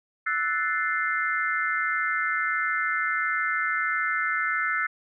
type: chord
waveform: sine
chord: F# half-diminished seventh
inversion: third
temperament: equal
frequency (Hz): 1318.5 / 1480 / 1760 / 2093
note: E6 / F#6 / A6 / C7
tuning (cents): 0 / 0 / 0 / 0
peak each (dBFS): -29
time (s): 0.26-4.87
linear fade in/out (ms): 10
effects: none